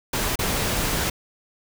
pink noise with dropouts, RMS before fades -24 dBFS, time 0.13-1.1 s, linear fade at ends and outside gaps 5 ms, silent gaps 0.357-0.389 s, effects none

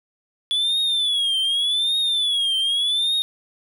triangle tone with vibrato, 3419 Hz, G#7, 50 cents sharp, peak -17 dBFS, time 0.51-3.22 s, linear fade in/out 0 ms, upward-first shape triangle, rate 0.85 Hz, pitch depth 160 cents each way, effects none

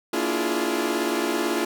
sawtooth tone cluster, 233.8 / 291.4 / 332.7 / 350.7 / 419.4 Hz, A#3 / D4 / E4 / F4 / G#4, +5 / -13 / +16 / +7 / +17 cents, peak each -28 / -25 / -25 / -23 / -26 dBFS, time 0.13-1.65 s, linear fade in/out 5 ms, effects none

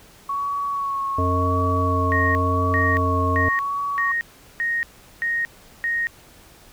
sine tone with vibrato, 1113 Hz, C#6, 7 cents sharp, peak -22 dBFS, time 0.29-4.12 s, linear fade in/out 5 ms, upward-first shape sine, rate 0.91 Hz, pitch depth 26 cents each way
harmonic tone, 90.1 Hz, F#2, 45 cents flat, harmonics 1 / 3 / 5 / 7, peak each -21 / -26 / -28 / -29 dBFS, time 1.18-3.49 s, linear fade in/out 5 ms
sine tone bursts, 1864.7 Hz, A#6, in tune, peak -20 dBFS, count 7, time 2.12-6.07 s, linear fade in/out 0 ms, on 230 ms, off 390 ms
effects pink hiss -49 dBFS RMS until 6.72 s

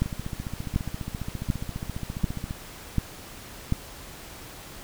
two click trains, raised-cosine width 5 ms, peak -10 / -19 dBFS, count 6 / 37, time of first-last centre 0.02-3.724 / 0.06-2.509 s, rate 1.35 / 14.7 Hz, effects pink hiss -43 dBFS RMS until 4.83 s

